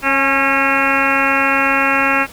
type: harmonic tone with a mistuned harmonic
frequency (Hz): 272.4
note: C#4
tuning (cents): -30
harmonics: 1 / 2 / 3 / 4 / 5 / 6 / 7 / 8 / 9 / 10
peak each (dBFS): -22 / -23 / -22 / -22 / -19 / -20 / -23 / -22 / -21 / -21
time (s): 0.02-2.27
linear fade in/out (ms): 50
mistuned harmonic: 3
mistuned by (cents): +36
effects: pink hiss -38 dBFS RMS until 2.32 s